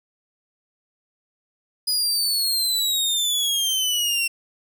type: exponential sweep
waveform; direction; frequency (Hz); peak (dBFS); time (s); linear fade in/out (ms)
sawtooth; down; 4985 to 2712; -17; 1.87-4.28; 10
effects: none